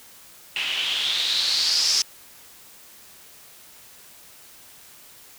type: noise with low-pass filter sweep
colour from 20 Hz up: blue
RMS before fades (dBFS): -23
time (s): 0.56-2.02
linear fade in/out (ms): 2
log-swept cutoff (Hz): 2700 to 5500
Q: 6.1
effects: white hiss -48 dBFS RMS until 5.38 s